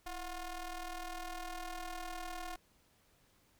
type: ring-modulated tone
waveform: sawtooth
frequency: 353.1 Hz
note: F4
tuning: 19 cents sharp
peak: -34 dBFS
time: 0.06-2.56 s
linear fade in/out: 5 ms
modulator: 373 Hz
effects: pink hiss -70 dBFS RMS until 3.59 s